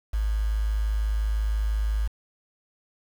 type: tone with quantisation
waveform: sine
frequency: 52.9 Hz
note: G#1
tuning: 33 cents sharp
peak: -22 dBFS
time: 0.13-2.08 s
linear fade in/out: 10 ms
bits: 7
effects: none